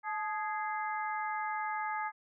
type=harmonic tone with a mistuned harmonic; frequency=415.3 Hz; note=G#4; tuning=in tune; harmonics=2 / 3 / 4 / 5; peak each=-35 / -39 / -41 / -43 dBFS; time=0.03-2.12 s; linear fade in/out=50 ms; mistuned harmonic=2; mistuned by=+64 cents; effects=none